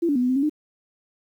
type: tone with pitch steps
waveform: sine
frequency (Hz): 338.5 / 287 / 247 / 250 / 257.7 / 275.7 / 302.7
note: E4 / D4 / B3 / B3 / C4 / C#4 / D#4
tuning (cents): +46 / -40 / 0 / +21 / -26 / -9 / -48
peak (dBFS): -18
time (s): 0.02-0.496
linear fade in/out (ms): 10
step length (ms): 68
effects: 9-bit